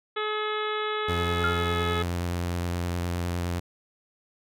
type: harmonic tone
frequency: 426.5 Hz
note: G#4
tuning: 46 cents sharp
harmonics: 1 / 2 / 3 / 4 / 5 / 6 / 7 / 8 / 9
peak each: -30 / -38 / -31 / -37 / -38 / -43 / -44 / -38 / -42 dBFS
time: 0.16-2.03 s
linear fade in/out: 10 ms
type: tone with vibrato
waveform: sawtooth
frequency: 87.31 Hz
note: F2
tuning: in tune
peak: -23 dBFS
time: 1.08-3.6 s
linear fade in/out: 10 ms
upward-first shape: sine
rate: 9.7 Hz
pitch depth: 19 cents each way
type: tone with exponential decay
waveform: sine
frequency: 1387 Hz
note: F6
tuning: 12 cents flat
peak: -21 dBFS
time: 1.44-1.73 s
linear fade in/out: 1 ms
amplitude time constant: 63 ms
effects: none